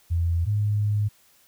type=tone pair in turn; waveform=sine; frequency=84.7 / 104.36 Hz; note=E2 / G#2; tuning=+48 / +9 cents; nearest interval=major third; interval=361 cents; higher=second; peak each=-20 dBFS; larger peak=neither; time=0.1-0.46 / 0.46-1.09 s; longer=second; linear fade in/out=20 ms; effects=white hiss -59 dBFS RMS until 1.47 s